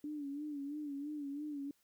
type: tone with vibrato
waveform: sine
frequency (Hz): 290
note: D4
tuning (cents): -22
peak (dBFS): -39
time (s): 0.04-1.71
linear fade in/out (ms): 2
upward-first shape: sine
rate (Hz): 3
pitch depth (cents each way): 75
effects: white hiss -75 dBFS RMS until 1.83 s